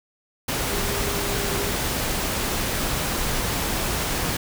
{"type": "tone in noise", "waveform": "sine", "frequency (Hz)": 402.8, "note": "G4", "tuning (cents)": 47, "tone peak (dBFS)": -31, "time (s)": [0.7, 1.71], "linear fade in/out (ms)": 5, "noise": "pink", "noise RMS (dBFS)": -25, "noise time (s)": [0.48, 4.37], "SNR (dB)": -9, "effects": []}